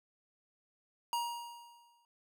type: tone with exponential decay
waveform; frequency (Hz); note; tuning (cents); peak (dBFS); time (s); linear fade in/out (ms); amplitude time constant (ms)
square; 946; A#5; +25; -31; 1.13-2.05; 1; 200
effects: none